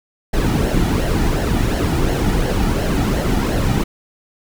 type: noise with flanger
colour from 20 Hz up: brown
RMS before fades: -17 dBFS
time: 0.33-3.84 s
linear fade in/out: 10 ms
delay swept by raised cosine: 0.82 to 1.92 ms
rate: 2.8 Hz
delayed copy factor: -0.55
effects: none